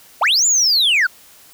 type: linear two-way sweep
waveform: sine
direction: up then down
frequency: 525 to 7250 to 1366 Hz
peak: -9 dBFS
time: 0.21-1.07 s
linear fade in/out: 10 ms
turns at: 0.46 s
effects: tanh soft clip ceiling -11 dBFS + white hiss -46 dBFS RMS until 1.53 s